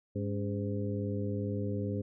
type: harmonic tone with a mistuned harmonic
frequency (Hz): 102.3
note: G#2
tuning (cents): -26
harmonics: 1 / 2 / 3 / 4 / 5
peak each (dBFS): -34 / -37 / -39 / -40 / -41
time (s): 0.15-2.02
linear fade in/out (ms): 10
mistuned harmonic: 3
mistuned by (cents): -130
effects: none